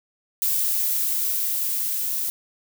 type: noise with level ramp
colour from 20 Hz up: violet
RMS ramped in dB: -22 to -26 dBFS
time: 0.42-2.3 s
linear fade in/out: 0 ms
effects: none